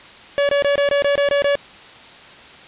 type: tone bursts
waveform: 45% pulse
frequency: 568 Hz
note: C#5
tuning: 42 cents sharp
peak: -14 dBFS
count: 9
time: 0.38-1.554 s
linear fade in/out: 0 ms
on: 110 ms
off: 23 ms
effects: white hiss -41 dBFS RMS until 2.67 s + resampled to 8000 Hz